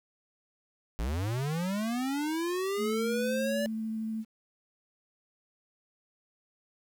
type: linear sweep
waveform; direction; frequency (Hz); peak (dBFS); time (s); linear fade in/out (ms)
square; up; 50.3 to 583; -30; 0.99-3.66; 0
type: tone with vibrato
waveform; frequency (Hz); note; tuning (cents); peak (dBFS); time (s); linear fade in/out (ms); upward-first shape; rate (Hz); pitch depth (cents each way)
sine; 220.8; A3; +6; -31; 2.77-4.25; 50; triangle; 13; 12
effects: 10-bit